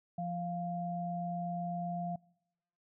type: tone pair together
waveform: sine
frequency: 173.62 / 698.5 Hz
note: F3 / F5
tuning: -10 / 0 cents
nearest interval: 2 octaves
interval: 2410 cents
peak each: -37 / -37 dBFS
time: 0.18-2.16 s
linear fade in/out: 5 ms
effects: noise-tail reverb RT60 0.9 s tail -26 dB re dry